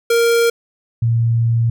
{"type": "tone pair in turn", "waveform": ["square", "sine"], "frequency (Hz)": [466.2, 115.85], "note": ["A#4", "A#2"], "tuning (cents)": [0, -10], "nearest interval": "2 octaves", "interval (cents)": 2410, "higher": "first", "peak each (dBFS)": -12, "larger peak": "neither", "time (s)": [[0.1, 0.5], [1.02, 1.7]], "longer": "second", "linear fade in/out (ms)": 5, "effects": []}